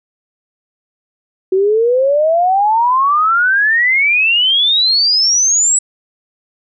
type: exponential sweep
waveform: sine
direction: up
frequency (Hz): 370 to 7920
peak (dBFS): -9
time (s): 1.52-5.79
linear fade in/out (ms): 5
effects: none